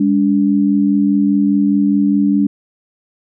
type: tone pair together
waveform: sine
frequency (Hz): 202.7 / 287.6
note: G#3 / D4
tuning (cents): -42 / -36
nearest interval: tritone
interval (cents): 606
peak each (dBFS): -13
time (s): 0-2.47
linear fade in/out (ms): 5
effects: none